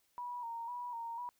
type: tone with vibrato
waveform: sine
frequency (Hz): 950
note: A#5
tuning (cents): +33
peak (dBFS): -39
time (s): 0.18-1.29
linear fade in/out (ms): 0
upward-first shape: square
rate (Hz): 2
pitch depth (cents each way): 44
effects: white hiss -75 dBFS RMS until 1.39 s